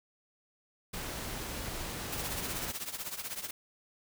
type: noise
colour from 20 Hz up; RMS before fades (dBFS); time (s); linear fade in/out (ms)
pink; -39; 0.93-2.72; 10
type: noise with tremolo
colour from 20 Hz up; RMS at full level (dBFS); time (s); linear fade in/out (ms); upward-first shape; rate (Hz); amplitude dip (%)
white; -36; 2.12-3.51; 5; triangle; 16; 85
effects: none